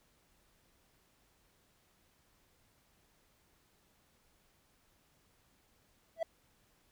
triangle tone with exponential growth, 659.3 Hz, E5, in tune, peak -26 dBFS, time 6.16-6.23 s, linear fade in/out 5 ms, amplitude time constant 15 ms, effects pink hiss -71 dBFS RMS until 6.91 s

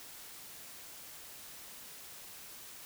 silence, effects white hiss -50 dBFS RMS until 2.85 s

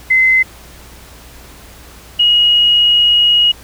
sine tone pair in turn, 2054 / 2891 Hz, C7 / F#7, -33 / -41 cents, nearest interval tritone, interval 592 cents, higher second, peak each -7 dBFS, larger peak neither, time 0.1-0.43 / 2.19-3.52 s, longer second, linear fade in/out 10 ms, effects added 60 Hz sine -40 dBFS peak until 3.63 s + pink hiss -39 dBFS RMS until 3.63 s

